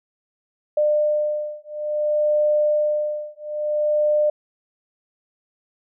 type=beating tone pair; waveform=sine; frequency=600 / 600.58 Hz; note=D5 / D5; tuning=+37 / +39 cents; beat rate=0.58 Hz; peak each=-21 dBFS; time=0.77-4.3 s; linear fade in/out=5 ms; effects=none

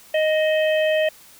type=harmonic tone with a mistuned harmonic; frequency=622.3 Hz; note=D#5; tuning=in tune; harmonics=1 / 3 / 4 / 5; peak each=-17 / -27 / -29 / -31 dBFS; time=0.14-1.09 s; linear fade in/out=5 ms; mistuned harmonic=4; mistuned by=+50 cents; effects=white hiss -48 dBFS RMS until 1.39 s

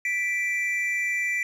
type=tone pair together; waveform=triangle; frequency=1971.9 / 2345 Hz; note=B6 / D7; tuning=-3 / -3 cents; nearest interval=minor third; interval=300 cents; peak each=-25 dBFS; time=0.05-1.43 s; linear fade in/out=2 ms; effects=none

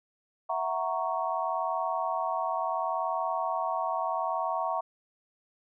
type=chord; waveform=sine; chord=F# dominant seventh; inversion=third; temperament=equal; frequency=659.3 / 740 / 932.3 / 1108.7 Hz; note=E5 / F#5 / A#5 / C#6; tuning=0 / 0 / 0 / 0 cents; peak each=-33 dBFS; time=0.49-4.81 s; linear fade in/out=10 ms; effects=none

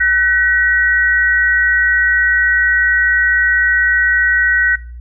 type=tone pair together; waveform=sine; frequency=1507.8 / 1908 Hz; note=F#6 / A#6; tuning=+32 / +40 cents; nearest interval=major third; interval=408 cents; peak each=-13 dBFS; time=0-4.76 s; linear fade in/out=10 ms; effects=noise-tail reverb RT60 0.4 s tail -21 dB re dry + added 60 Hz sine -28 dBFS peak until 5 s

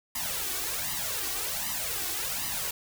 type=noise with flanger; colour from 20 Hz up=white; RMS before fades=-32 dBFS; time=0.15-2.71 s; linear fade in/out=5 ms; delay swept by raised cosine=1 to 2.7 ms; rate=1.3 Hz; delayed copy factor=+0.85; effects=none

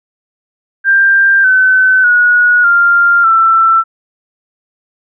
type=tone with pitch steps; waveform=sine; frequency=1586 / 1519.6 / 1456 / 1395.1 / 1336.7 Hz; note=G6 / F#6 / F#6 / F6 / E6; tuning=+20 / +46 / -28 / -2 / +24 cents; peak=-5 dBFS; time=0.84-3.84 s; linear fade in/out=50 ms; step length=600 ms; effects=none

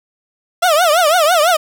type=tone with vibrato; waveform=30% pulse; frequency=659.3 Hz; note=E5; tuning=in tune; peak=-7 dBFS; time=0.62-1.57 s; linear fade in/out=10 ms; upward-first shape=triangle; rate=6 Hz; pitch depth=230 cents each way; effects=none

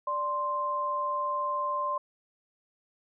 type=tone pair together; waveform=sine; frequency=587.3 / 1046.5 Hz; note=D5 / C6; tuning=0 / 0 cents; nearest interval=minor seventh; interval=1000 cents; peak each=-35 / -28 dBFS; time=0.07-1.98 s; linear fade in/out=5 ms; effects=none

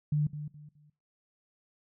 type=tone with echo; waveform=sine; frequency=149.1 Hz; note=D3; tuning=27 cents sharp; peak=-24 dBFS; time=0.12-0.27 s; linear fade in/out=5 ms; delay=210 ms; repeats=3; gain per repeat=-11 dB; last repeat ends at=0.9 s; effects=noise-tail reverb RT60 0.3 s tail -19 dB re dry

